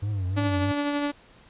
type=tone with vibrato; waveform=triangle; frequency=98 Hz; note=G2; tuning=in tune; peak=-23 dBFS; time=0.02-0.72 s; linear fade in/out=10 ms; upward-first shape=triangle; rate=3.1 Hz; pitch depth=160 cents each way
type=tone with tremolo; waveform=sawtooth; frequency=289.3 Hz; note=D4; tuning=26 cents flat; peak=-19 dBFS; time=0.36-1.12 s; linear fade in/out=20 ms; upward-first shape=triangle; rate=12 Hz; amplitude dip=35%
effects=pink hiss -54 dBFS RMS until 1.49 s + resampled to 8000 Hz